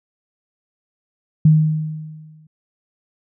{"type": "tone with exponential decay", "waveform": "sine", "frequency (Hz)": 155.56, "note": "D#3", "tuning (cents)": 0, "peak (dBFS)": -6, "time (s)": [1.45, 2.47], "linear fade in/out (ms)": 5, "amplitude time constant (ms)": 220, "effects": []}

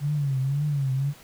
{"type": "tone with vibrato", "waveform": "sine", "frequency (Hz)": 140, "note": "C#3", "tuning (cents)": 18, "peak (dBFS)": -22, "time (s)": [0, 1.14], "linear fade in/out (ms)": 50, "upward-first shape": "triangle", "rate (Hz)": 1.9, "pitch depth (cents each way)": 130, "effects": ["pink hiss -50 dBFS RMS until 1.23 s"]}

